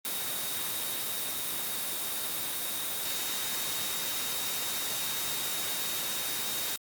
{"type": "tone in noise", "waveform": "sine", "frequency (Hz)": 3739, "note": "A#7", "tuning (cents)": 4, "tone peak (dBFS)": -39, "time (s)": [0.05, 6.76], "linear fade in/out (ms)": 0, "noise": "white", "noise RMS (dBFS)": -33, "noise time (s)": [0.05, 6.76], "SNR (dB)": -9, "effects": ["high-pass 100 Hz 12 dB/octave", "Opus 32 kbps"]}